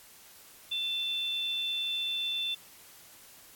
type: tone pair together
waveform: sine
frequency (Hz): 2696 / 3528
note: E7 / A7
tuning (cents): +38 / +4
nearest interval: perfect fourth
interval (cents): 466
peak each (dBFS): -39 / -30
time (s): 0.71-2.55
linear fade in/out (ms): 10
effects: white hiss -54 dBFS RMS until 3.55 s + AAC 64 kbps